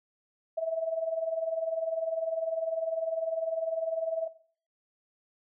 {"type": "tone with tremolo", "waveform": "sine", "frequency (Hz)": 652, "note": "E5", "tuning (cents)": -19, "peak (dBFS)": -25, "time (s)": [0.57, 4.28], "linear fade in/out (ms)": 10, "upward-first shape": "triangle", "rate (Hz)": 20, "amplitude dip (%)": 80, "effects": ["noise-tail reverb RT60 0.5 s tail -17 dB re dry"]}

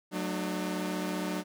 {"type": "chord", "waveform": "sawtooth", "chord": "D major", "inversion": "first", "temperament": "equal with one note detuned", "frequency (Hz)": [185, 220, 301.2], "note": ["F#3", "A3", "D4"], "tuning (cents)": [0, 0, 44], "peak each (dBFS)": [-30, -36, -31], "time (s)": [0.11, 1.44], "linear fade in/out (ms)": 50, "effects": []}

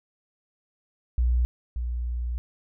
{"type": "tone pair in turn", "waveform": "sine", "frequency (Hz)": [60.7, 60.07], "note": ["B1", "B1"], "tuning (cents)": [-29, -47], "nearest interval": "unison", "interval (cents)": 18, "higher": "first", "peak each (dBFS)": [-19, -26], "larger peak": "first", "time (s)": [[1.18, 1.45], [1.76, 2.38]], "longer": "second", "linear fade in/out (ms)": 0, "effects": []}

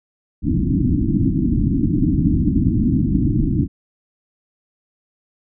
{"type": "low-pass noise", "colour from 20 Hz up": "white", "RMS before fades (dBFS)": -17, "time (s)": [0.42, 3.68], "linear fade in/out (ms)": 50, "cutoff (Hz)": 320, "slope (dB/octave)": 96, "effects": []}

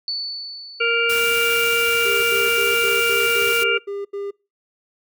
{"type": "tone with exponential decay", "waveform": "sine", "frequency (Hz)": 4476, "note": "C#8", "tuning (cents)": 16, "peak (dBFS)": -21, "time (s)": [0.08, 1.88], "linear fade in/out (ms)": 1, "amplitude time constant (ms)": 390}
{"type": "harmonic tone", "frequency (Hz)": 466.2, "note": "A#4", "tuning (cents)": 0, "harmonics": [1, 3, 5, 6], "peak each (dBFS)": [-22, -22, -22, -22], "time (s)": [0.8, 3.78], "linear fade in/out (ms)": 10}
{"type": "band-stop noise", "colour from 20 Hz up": "white", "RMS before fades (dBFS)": -28, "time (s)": [1.09, 3.64], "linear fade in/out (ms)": 10, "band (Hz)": [310, 880], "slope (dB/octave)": 48}
{"type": "tone bursts", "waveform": "triangle", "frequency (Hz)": 401.4, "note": "G4", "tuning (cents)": 41, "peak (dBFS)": -23, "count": 9, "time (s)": [2.05, 4.31], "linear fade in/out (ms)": 10, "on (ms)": 180, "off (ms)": 80}
{"effects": ["noise-tail reverb RT60 0.3 s tail -25 dB re dry"]}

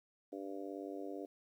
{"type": "harmonic tone", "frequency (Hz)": 98, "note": "G2", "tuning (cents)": 0, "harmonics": [3, 4, 5, 6, 7], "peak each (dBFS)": [-45, -47, -49, -51, -52], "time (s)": [0.32, 1.26], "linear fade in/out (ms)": 10, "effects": ["12-bit"]}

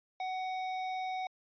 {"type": "tone with hard clipping", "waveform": "triangle", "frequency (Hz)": 747, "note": "F#5", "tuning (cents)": 16, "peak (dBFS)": -36, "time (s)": [0.2, 1.27], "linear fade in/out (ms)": 2, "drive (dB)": 17, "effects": ["resampled to 11025 Hz"]}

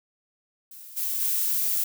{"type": "noise with level steps", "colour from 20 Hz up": "violet", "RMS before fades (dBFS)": [-44, -28, -25], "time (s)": [0.71, 1.84], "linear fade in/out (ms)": 5, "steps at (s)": [0.96, 1.2], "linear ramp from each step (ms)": 20, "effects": []}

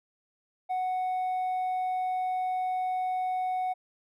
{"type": "tone with hard clipping", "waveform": "triangle", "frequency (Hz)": 740, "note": "F#5", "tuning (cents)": 0, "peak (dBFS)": -26, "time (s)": [0.69, 3.74], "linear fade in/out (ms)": 20, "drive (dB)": 1, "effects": []}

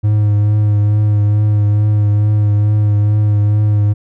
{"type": "tone with vibrato", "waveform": "triangle", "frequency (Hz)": 104.6, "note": "G#2", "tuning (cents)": 13, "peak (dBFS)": -7, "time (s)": [0.03, 3.94], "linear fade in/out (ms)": 20, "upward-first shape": "triangle", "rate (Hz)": 2.3, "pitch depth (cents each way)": 25, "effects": []}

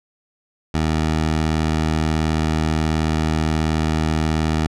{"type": "tone", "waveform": "15% pulse", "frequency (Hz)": 78.6, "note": "D#2", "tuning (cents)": 18, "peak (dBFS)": -11, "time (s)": [0.74, 4.67], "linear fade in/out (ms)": 5, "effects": ["low-pass 7000 Hz 12 dB/octave"]}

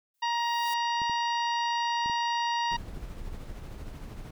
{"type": "noise with exponential growth", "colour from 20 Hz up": "blue", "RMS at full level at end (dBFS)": -40, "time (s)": [0.14, 0.74], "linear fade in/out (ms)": 2, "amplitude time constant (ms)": 130}
{"type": "harmonic tone", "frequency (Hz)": 942, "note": "A#5", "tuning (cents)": 18, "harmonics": [1, 2, 3, 4, 5, 6], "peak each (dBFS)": [-27, -35, -37, -40, -41, -46], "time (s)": [0.22, 2.77], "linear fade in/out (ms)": 10}
{"type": "clicks", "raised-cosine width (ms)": 3, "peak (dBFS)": -30, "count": 5, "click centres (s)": [1.018, 1.097, 2.06, 2.098, 2.973]}
{"type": "noise with tremolo", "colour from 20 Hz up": "brown", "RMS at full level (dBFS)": -38, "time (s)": [2.71, 4.31], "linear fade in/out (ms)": 5, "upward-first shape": "sine", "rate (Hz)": 13, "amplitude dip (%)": 35}
{"effects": []}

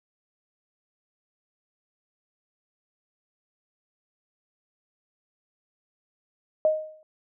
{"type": "tone with exponential decay", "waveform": "sine", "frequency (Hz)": 622.3, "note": "D#5", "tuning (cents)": 0, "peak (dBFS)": -15, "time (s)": [6.65, 7.03], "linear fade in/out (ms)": 1, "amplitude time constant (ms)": 82, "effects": []}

